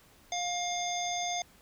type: harmonic tone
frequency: 708 Hz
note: F5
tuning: 23 cents sharp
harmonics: 1 / 3 / 5 / 7 / 9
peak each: -33 / -40 / -38 / -45 / -37 dBFS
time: 0.32-1.42 s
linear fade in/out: 2 ms
effects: pink hiss -60 dBFS RMS until 1.61 s